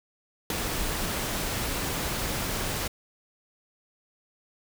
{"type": "noise with ADSR envelope", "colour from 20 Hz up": "pink", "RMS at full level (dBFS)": -25, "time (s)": [0.5, 2.88], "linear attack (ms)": 3, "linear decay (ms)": 6, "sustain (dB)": -5, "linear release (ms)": 8, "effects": []}